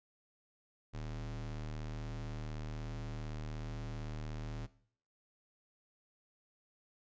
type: ring-modulated tone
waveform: square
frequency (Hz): 76.6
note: D#2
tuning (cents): -27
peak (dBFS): -38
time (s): 0.93-4.67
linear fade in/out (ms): 20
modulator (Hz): 38
effects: noise-tail reverb RT60 0.6 s tail -18 dB re dry + resampled to 16000 Hz